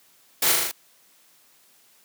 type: noise with echo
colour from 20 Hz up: white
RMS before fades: -21 dBFS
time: 0.42-0.52 s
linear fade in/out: 5 ms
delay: 39 ms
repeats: 5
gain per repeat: -2 dB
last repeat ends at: 0.715 s
effects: white hiss -58 dBFS RMS until 2.04 s + high-pass 150 Hz 12 dB/octave